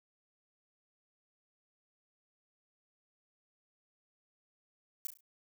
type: noise with echo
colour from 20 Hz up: violet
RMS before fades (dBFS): -37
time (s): 5.05-5.07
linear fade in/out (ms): 0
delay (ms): 34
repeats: 4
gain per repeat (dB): -8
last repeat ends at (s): 5.206
effects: none